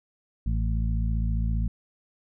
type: harmonic tone with a mistuned harmonic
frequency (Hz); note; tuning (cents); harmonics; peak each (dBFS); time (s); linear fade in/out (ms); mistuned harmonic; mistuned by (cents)
55; A1; 0; 1 / 2 / 3 / 4; -24 / -30 / -34 / -36; 0.46-1.68; 5; 4; +23
effects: none